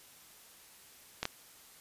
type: clicks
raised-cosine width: 0.2 ms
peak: -15 dBFS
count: 2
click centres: 1.23 / 1.254 s
effects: white hiss -57 dBFS RMS until 1.8 s + resampled to 32000 Hz